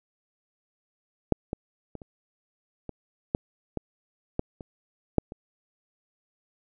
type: clicks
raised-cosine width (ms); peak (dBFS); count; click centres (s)
2; -6 / -16 / -24 / -30 / -22 / -10 / -16 / -12 / -26 / -6 / -25; 11; 1.323 / 1.531 / 1.953 / 2.018 / 2.893 / 3.349 / 3.773 / 4.394 / 4.608 / 5.183 / 5.321
effects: none